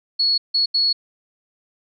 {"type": "tone bursts at uneven times", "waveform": "sine", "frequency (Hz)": 4365, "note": "C#8", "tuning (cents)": -28, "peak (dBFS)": -15, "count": 3, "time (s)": [[0.19, 0.38], [0.54, 0.66], [0.74, 0.93]], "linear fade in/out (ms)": 10, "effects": []}